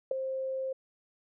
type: tone with ADSR envelope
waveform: sine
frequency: 528 Hz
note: C5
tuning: 16 cents sharp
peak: -22 dBFS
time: 0.11-0.73 s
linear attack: 4 ms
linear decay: 7 ms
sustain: -9 dB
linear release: 8 ms
effects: none